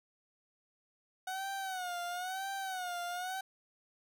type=tone with vibrato; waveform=30% pulse; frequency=740 Hz; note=F#5; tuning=in tune; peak=-34 dBFS; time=1.27-3.41 s; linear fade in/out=5 ms; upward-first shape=sine; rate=1 Hz; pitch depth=100 cents each way; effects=none